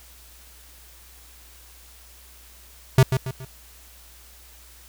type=tone with echo; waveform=square; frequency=130.81 Hz; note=C3; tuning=in tune; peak=-11 dBFS; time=2.98-3.03 s; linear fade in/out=2 ms; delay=140 ms; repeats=3; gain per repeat=-8 dB; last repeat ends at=3.45 s; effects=added 60 Hz sine -50 dBFS peak until 4.88 s + white hiss -50 dBFS RMS until 4.88 s